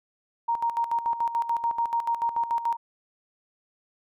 sine tone with tremolo, 932.3 Hz, A#5, in tune, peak -21 dBFS, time 0.48-2.77 s, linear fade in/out 10 ms, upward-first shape square, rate 6.9 Hz, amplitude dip 70%, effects MP3 96 kbps

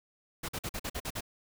pink noise bursts, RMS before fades -36 dBFS, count 8, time 0.43-1.208 s, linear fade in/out 10 ms, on 57 ms, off 46 ms, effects none

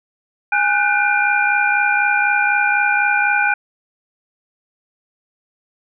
sine tone cluster, 824 / 1468 / 1532 / 2400 Hz, G#5 / F#6 / G6 / D7, -14 / -14 / -40 / +37 cents, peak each -19 dBFS, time 0.52-3.54 s, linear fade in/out 5 ms, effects none

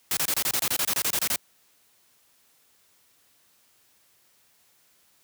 white noise bursts, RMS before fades -25 dBFS, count 15, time 0.11-1.36 s, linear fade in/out 2 ms, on 60 ms, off 25 ms, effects white hiss -63 dBFS RMS until 5.23 s + high-pass 60 Hz 12 dB/octave

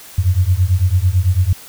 sine beating tone pair, 87.2 / 96.2 Hz, F2 / G2, -2 / -32 cents, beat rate 9 Hz, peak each -14 dBFS, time 0.18-1.53 s, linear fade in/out 5 ms, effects white hiss -38 dBFS RMS until 1.68 s

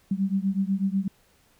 sine beating tone pair, 190.8 / 198.9 Hz, G3 / G3, -47 / +25 cents, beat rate 8.1 Hz, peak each -25 / -26 dBFS, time 0.11-1.08 s, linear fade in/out 5 ms, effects pink hiss -62 dBFS RMS until 1.59 s

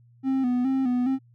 triangle tone with vibrato, 256.4 Hz, C4, 35 cents flat, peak -19 dBFS, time 0.23-1.19 s, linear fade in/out 50 ms, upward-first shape square, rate 2.4 Hz, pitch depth 62 cents each way, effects added 119 Hz sine -53 dBFS peak until 1.34 s

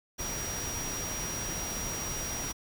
sine tone in noise, 5730 Hz, F8, 44 cents sharp, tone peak -36 dBFS, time 0.18-2.53 s, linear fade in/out 20 ms, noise pink, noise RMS -37 dBFS, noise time 0.18-2.53 s, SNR -2 dB, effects none

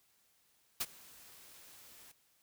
white noise with ADSR envelope, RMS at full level -33 dBFS, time 0.8-2.12 s, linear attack 11 ms, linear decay 41 ms, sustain -24 dB, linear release 8 ms, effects white hiss -72 dBFS RMS until 2.42 s

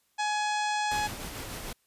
harmonic tone, 841 Hz, G#5, 22 cents sharp, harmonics 1 / 2 / 3 / 4 / 5 / 6 / 7 / 8 / 9 / 10, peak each -28 / -34 / -38 / -40 / -42 / -44 / -45 / -46 / -47 / -48 dBFS, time 0.18-1.08 s, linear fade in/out 20 ms
pink noise with tremolo, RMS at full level -37 dBFS, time 0.91-1.73 s, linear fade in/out 5 ms, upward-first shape triangle, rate 6.7 Hz, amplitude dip 35%
effects white hiss -71 dBFS RMS until 1.86 s + resampled to 32000 Hz

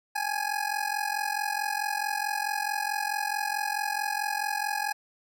25% pulse ring-modulated tone, 830.6 Hz, G#5, in tune, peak -21 dBFS, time 0.15-4.93 s, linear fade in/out 10 ms, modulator 22.3 Hz, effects none

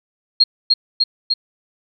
sine tone with echo, 4244 Hz, C8, 24 cents sharp, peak -7 dBFS, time 0.4-0.44 s, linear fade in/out 10 ms, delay 300 ms, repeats 3, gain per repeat -2 dB, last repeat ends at 1.34 s, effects none

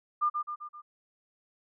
sine tone with echo, 1203 Hz, D6, 41 cents sharp, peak -23 dBFS, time 0.21-0.3 s, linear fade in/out 20 ms, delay 130 ms, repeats 4, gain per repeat -5 dB, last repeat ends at 0.82 s, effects none

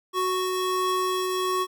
square tone pair together, 370 / 1108.7 Hz, F#4 / C#6, 0 / 0 cents, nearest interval octave + perfect fifth, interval 1900 cents, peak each -27 dBFS, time 0.13-1.67 s, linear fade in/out 50 ms, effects none

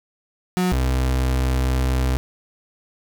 35% pulse tone pair in turn, 181.9 / 64.31 Hz, F#3 / C2, -29 / -29 cents, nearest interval octave + tritone, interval 1800 cents, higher first, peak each -16 dBFS, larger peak neither, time 0.57-0.72 / 0.72-2.17 s, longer second, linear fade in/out 0 ms, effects none

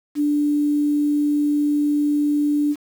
sine tone with quantisation, 293.7 Hz, D4, in tune, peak -16 dBFS, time 0.15-2.76 s, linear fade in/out 50 ms, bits 7, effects none

